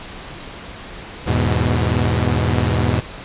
sawtooth chord, E major, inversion none, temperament equal with one note detuned, 81.18 / 103.83 / 123.47 Hz, E2 / G#2 / B2, -26 / 0 / 0 cents, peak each -16 dBFS, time 1.26-3.01 s, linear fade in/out 20 ms, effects pink hiss -34 dBFS RMS until 3.24 s + resampled to 8000 Hz

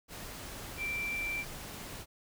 sine tone in noise, 2349 Hz, D7, in tune, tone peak -33 dBFS, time 0.77-1.45 s, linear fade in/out 50 ms, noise pink, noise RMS -44 dBFS, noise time 0.08-2.06 s, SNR +8 dB, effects none

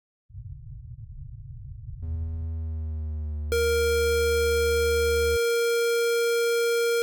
white low-pass noise, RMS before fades -40 dBFS, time 0.29-2.47 s, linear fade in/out 50 ms, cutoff 140 Hz, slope 96 dB/octave
triangle tone with pitch glide, 81 to 75.14 Hz, E2 to D2, -30 to +40 cents, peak -26 dBFS, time 2.02-5.37 s, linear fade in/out 10 ms, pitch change -130 cents, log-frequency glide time 2.51-3.41 s
square tone, 467.7 Hz, A#4, 6 cents sharp, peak -22 dBFS, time 3.52-7.02 s, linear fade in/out 0 ms
effects none

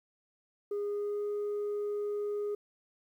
sine tone with pitch glide, 409.5 to 413.3 Hz, G#4 to G#4, -24 to -8 cents, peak -29 dBFS, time 0.71-2.55 s, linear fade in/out 5 ms, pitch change +16 cents, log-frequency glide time 0.81-1.25 s, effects tanh soft clip ceiling -30 dBFS + 11-bit

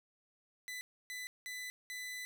sawtooth tone bursts at uneven times, 1999 Hz, B6, 20 cents sharp, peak -38 dBFS, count 4, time 0.68-0.81 / 1.1-1.27 / 1.46-1.7 / 1.9-2.25 s, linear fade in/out 0 ms, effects none

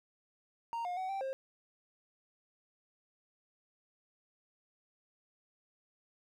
triangle tone with pitch steps, 928 / 714 / 751 / 780 / 533 Hz, A#5 / F5 / F#5 / G5 / C5, -8 / +38 / +26 / -9 / +32 cents, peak -33 dBFS, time 0.73-1.33 s, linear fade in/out 0 ms, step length 120 ms, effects none

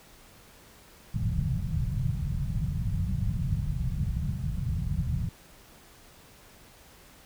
white low-pass noise, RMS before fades -29 dBFS, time 1.14-5.29 s, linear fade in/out 2 ms, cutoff 170 Hz, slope 48 dB/octave, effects pink hiss -54 dBFS RMS until 7.25 s

